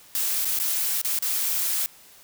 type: noise with dropouts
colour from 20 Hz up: blue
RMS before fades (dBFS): -25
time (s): 0.15-1.86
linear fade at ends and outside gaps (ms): 0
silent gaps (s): 0.447-0.454 / 0.588-0.599 / 1.015-1.048 / 1.188-1.224
effects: white hiss -51 dBFS RMS until 2.23 s